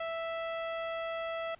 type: tone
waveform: sawtooth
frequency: 659.3 Hz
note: E5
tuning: in tune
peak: -30 dBFS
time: 0-1.55 s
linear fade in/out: 5 ms
effects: pink hiss -62 dBFS RMS until 1.59 s + resampled to 8000 Hz